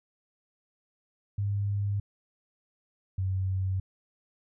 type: tone pair in turn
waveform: sine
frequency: 101.1 / 94.6 Hz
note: G#2 / F#2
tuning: -46 / +39 cents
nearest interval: minor second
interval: 115 cents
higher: first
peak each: -26 dBFS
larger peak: neither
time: 1.38-2 / 3.18-3.8 s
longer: neither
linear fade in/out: 5 ms
effects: none